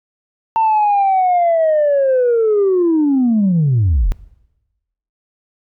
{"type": "linear sweep", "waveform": "sine", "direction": "down", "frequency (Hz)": [905, 31.87], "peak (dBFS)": -9, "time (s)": [0.56, 4.12], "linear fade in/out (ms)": 0, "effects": ["noise-tail reverb RT60 1.0 s tail -22 dB re dry", "tanh soft clip ceiling -8 dBFS"]}